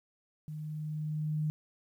sine tone with level ramp, 153.2 Hz, D#3, 27 cents flat, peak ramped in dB -38 to -28 dBFS, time 0.48-1.5 s, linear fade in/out 0 ms, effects 11-bit

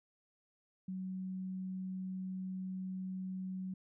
sine tone, 187.1 Hz, F#3, 20 cents sharp, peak -38 dBFS, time 0.88-3.74 s, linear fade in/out 5 ms, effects none

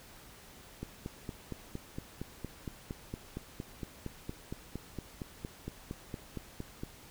click train, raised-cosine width 3 ms, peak -25 dBFS, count 27, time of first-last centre 0.83-6.835 s, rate 4.33 Hz, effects pink hiss -54 dBFS RMS until 7.1 s

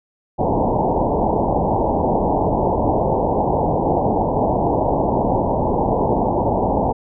white low-pass noise, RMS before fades -18 dBFS, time 0.38-6.93 s, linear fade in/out 20 ms, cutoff 940 Hz, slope 96 dB/octave, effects none

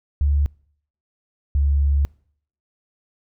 sine tone pair in turn, 71.8 / 70.73 Hz, D2 / C#2, -39 / +35 cents, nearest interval unison, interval 26 cents, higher first, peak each -15 dBFS, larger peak neither, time 0.21-0.46 / 1.55-2.05 s, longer second, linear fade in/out 0 ms, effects noise-tail reverb RT60 0.6 s tail -25 dB re dry

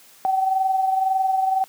sine tone pair together, 762.1 / 784 Hz, G5 / G5, -49 / 0 cents, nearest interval unison, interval 49 cents, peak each -18 / -27 dBFS, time 0.25-1.64 s, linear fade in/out 0 ms, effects white hiss -50 dBFS RMS until 1.68 s + high-pass 150 Hz 12 dB/octave

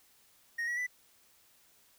triangle tone with pitch steps, 1864.7 / 1923.8 / 1984.7 Hz, A#6 / B6 / B6, 0 / -46 / +8 cents, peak -30 dBFS, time 0.58-0.868 s, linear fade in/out 10 ms, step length 96 ms, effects white hiss -65 dBFS RMS until 1.98 s

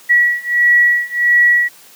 sine beating tone pair, 1930 / 1931.5 Hz, B6 / B6, -40 / -39 cents, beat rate 1.5 Hz, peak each -13 / -12 dBFS, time 0.09-1.69 s, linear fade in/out 20 ms, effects white hiss -43 dBFS RMS until 1.95 s + high-pass 150 Hz 12 dB/octave

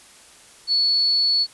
sine tone, 4418 Hz, C#8, 7 cents flat, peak -16 dBFS, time 0.67-1.47 s, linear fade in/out 50 ms, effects white hiss -48 dBFS RMS until 1.53 s + resampled to 24000 Hz

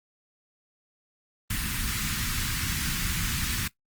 pink band-stop noise, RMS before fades -29 dBFS, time 1.5-3.68 s, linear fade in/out 5 ms, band 240 to 1300 Hz, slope 24 dB/octave, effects noise-tail reverb RT60 0.1 s tail -18 dB re dry + Opus 24 kbps

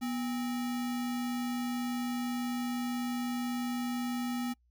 sine tone with sample-and-hold, 244.1 Hz, B3, 20 cents flat, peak -31 dBFS, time 0.01-4.54 s, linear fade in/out 20 ms, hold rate 1050 Hz, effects noise-tail reverb RT60 0.1 s tail -25 dB re dry + added 60 Hz sine -66 dBFS peak until 4.7 s

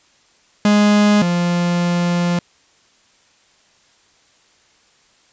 45% pulse tone pair in turn, 207.7 / 174.32 Hz, G#3 / F3, 0 / -3 cents, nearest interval minor third, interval 303 cents, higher first, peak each -10 / -15 dBFS, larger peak first, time 0.65-1.22 / 1.22-2.39 s, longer second, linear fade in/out 2 ms, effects white hiss -55 dBFS RMS until 5.32 s + resampled to 16000 Hz

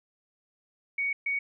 sine tone bursts at uneven times, 2237 Hz, C#7, 15 cents sharp, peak -26 dBFS, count 2, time 0.98-1.13 / 1.26-1.39 s, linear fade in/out 5 ms, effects none

